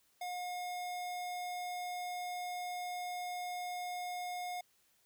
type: tone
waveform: square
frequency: 718 Hz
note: F5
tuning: 48 cents sharp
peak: -39 dBFS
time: 0.21-4.61 s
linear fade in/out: 5 ms
effects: white hiss -72 dBFS RMS until 5.05 s